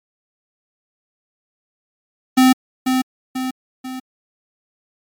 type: tone with echo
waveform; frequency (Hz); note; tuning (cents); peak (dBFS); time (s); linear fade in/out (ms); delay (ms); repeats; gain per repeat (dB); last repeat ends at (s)
square; 258.1; C4; -23; -9; 2.37-2.53; 10; 490; 3; -6; 4
effects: MP3 96 kbps